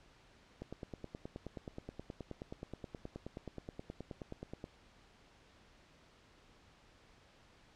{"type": "click train", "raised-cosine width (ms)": 2, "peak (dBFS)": -30, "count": 39, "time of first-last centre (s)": [0.62, 4.641], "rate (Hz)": 9.45, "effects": ["pink hiss -64 dBFS RMS until 7.75 s", "low-pass 5000 Hz 12 dB/octave"]}